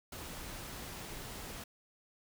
pink noise, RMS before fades -45 dBFS, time 0.12-1.64 s, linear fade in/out 5 ms, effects none

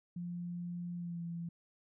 sine tone with pitch glide, 174.61 to 169.54 Hz, F3 to E3, 0 to +49 cents, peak -38 dBFS, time 0.16-1.49 s, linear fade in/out 5 ms, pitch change -51 cents, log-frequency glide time 0.96-1.22 s, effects none

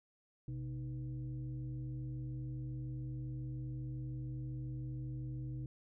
sine tone with frequency modulation, 127.9 Hz, C3, 39 cents flat, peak -39 dBFS, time 0.48-5.66 s, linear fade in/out 2 ms, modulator 183 Hz, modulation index 0.63, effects none

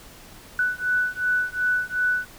sine beating tone pair, 1486 / 1488.7 Hz, F#6 / F#6, +7 / +10 cents, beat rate 2.7 Hz, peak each -24 dBFS, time 0.59-2.25 s, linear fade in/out 2 ms, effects pink hiss -46 dBFS RMS until 2.38 s

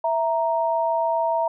sine tone pair together, 659.3 / 932.4 Hz, E5 / A#5, 0 / 0 cents, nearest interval tritone, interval 600 cents, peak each -22 dBFS, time 0.04-1.48 s, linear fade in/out 5 ms, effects none

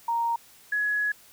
sine tone pair in turn, 931 / 1683 Hz, A#5 / G#6, -2 / +23 cents, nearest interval minor seventh, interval 1025 cents, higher second, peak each -23 dBFS, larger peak neither, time 0.08-0.36 / 0.72-1.12 s, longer second, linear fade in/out 5 ms, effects white hiss -54 dBFS RMS until 1.32 s

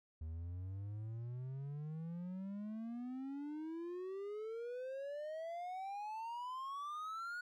triangle exponential sweep, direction up, 77.78 to 1464 Hz, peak -40 dBFS, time 0.21-7.41 s, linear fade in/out 5 ms, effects none

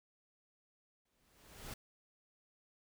pink noise with exponential growth, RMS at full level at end -45 dBFS, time 1.05-1.74 s, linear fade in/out 5 ms, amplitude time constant 150 ms, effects none

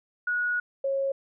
sine tone pair in turn, 1457 / 545.8 Hz, F#6 / C#5, -27 / -27 cents, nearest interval octave + perfect fourth, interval 1700 cents, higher first, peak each -24 dBFS, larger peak neither, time 0.27-0.6 / 0.84-1.12 s, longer first, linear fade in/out 5 ms, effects none

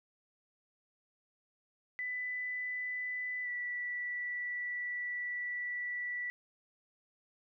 sine tone with pitch glide, 1995 to 1959.6 Hz, B6 to B6, +17 to -14 cents, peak -35 dBFS, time 1.99-6.3 s, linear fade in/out 0 ms, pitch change -31 cents, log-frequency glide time 3.43-3.48 s, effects none

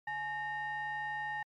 triangle ring-modulated tone, 493.9 Hz, B4, in tune, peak -30 dBFS, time 0.07-1.43 s, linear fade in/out 5 ms, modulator 1340 Hz, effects MP3 96 kbps

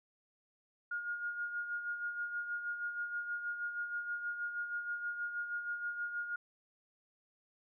sine tone with tremolo, 1426 Hz, F6, 36 cents sharp, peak -34 dBFS, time 0.91-6.36 s, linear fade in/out 5 ms, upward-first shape sine, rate 6.3 Hz, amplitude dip 55%, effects none

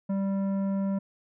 sine tone with tanh clipping, 195.6 Hz, G3, 4 cents flat, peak -27 dBFS, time 0.09-0.99 s, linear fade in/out 10 ms, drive 11 dB, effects none

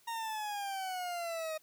40% pulse exponential sweep, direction down, 932.3 to 622.3 Hz, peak -35 dBFS, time 0.07-1.58 s, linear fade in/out 10 ms, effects white hiss -66 dBFS RMS until 1.62 s

